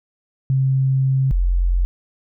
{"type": "tone pair in turn", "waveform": "sine", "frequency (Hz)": [133.3, 44.28], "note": ["C3", "F1"], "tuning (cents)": [33, 25], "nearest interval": "octave + perfect fifth", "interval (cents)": 1908, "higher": "first", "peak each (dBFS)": -14, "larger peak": "neither", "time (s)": [[0.5, 1.31], [1.31, 1.85]], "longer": "first", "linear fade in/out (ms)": 0, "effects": []}